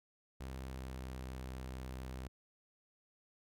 sawtooth tone with pitch glide, 65.41 to 64.32 Hz, C2 to C2, 0 to -29 cents, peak -39 dBFS, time 0.4-2.28 s, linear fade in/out 10 ms, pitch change -29 cents, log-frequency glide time 0.61-1.01 s, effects none

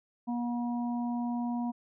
harmonic tone, 240 Hz, B3, 49 cents flat, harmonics 1 / 3 / 4, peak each -30 / -40 / -42 dBFS, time 0.27-1.72 s, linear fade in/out 20 ms, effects none

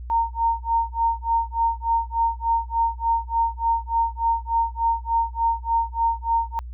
sine tone with tremolo, 920 Hz, A#5, 23 cents flat, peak -16 dBFS, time 0.1-6.59 s, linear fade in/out 0 ms, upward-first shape sine, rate 3.4 Hz, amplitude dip 100%, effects added 60 Hz sine -32 dBFS peak until 6.73 s

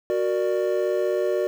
triangle chord, Gb augmented, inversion none, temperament equal with one note detuned, 370 / 466.2 / 592.1 Hz, Gb4 / Bb4 / D5, 0 / 0 / +14 cents, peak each -22 / -25 / -23 dBFS, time 0.1-1.47 s, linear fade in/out 0 ms, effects 8-bit

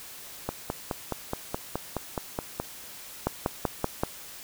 two click trains, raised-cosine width 1 ms, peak -14 / -10 dBFS, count 11 / 5, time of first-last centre 0.49-2.6 / 3.27-4.035 s, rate 4.74 / 5.23 Hz, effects white hiss -44 dBFS RMS until 4.43 s

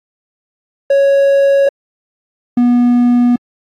triangle tone pair in turn, 554.4 / 243 Hz, C#5 / B3, 0 / -28 cents, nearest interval octave + major second, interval 1428 cents, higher first, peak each -5 dBFS, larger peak neither, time 0.9-1.69 / 2.57-3.36 s, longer neither, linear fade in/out 5 ms, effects AAC 48 kbps

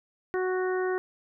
harmonic tone, 370 Hz, F#4, in tune, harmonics 1 / 2 / 3 / 4 / 5, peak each -26 / -36 / -38 / -37 / -39 dBFS, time 0.34-0.98 s, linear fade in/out 0 ms, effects none

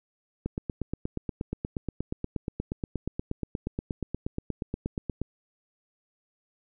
click train, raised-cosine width 3 ms, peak -17 dBFS, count 41, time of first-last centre 0.46-5.216 s, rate 8.41 Hz, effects none

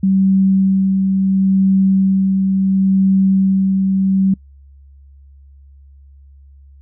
sine tone with tremolo, 192.1 Hz, G3, 35 cents flat, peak -9 dBFS, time 0.03-4.34 s, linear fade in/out 5 ms, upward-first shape sine, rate 0.72 Hz, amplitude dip 30%, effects noise-tail reverb RT60 0.1 s tail -26 dB re dry + added 69 Hz sine -40 dBFS peak until 6.81 s

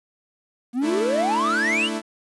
triangle exponential sweep, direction up, 231.9 to 3136 Hz, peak -18 dBFS, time 0.73-1.9 s, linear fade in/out 50 ms
sawtooth chord, A suspended fourth, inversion none, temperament equal with one note detuned, 221 / 293.7 / 329.6 Hz, A3 / D4 / E4, +8 / 0 / 0 cents, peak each -24 / -28 / -25 dBFS, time 0.81-2.02 s, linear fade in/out 50 ms
effects resampled to 24000 Hz + 9-bit

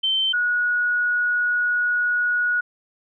sine tone pair in turn, 3100 / 1457.1 Hz, G7 / F#6, -20 / -27 cents, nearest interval octave + minor second, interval 1307 cents, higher first, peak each -18 dBFS, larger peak neither, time 0.03-0.33 / 0.33-2.61 s, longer second, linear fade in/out 10 ms, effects none

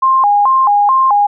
sine tone with vibrato, 930 Hz, A#5, 4 cents flat, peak -7 dBFS, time 0.02-1.27 s, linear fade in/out 10 ms, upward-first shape square, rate 2.3 Hz, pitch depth 220 cents each way, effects none

